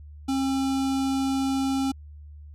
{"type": "tone with notch filter", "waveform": "square", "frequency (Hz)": 268.6, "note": "C4", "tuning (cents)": 46, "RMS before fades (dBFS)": -25, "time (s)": [0.28, 1.92], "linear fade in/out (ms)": 10, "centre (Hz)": 1900, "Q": 1.6, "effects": ["added 74 Hz sine -41 dBFS peak until 2.54 s", "low-pass 10000 Hz 12 dB/octave"]}